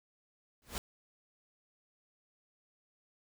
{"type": "noise with exponential growth", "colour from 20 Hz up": "pink", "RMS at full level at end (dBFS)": -33, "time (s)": [0.62, 0.78], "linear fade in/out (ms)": 1, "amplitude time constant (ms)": 33, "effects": []}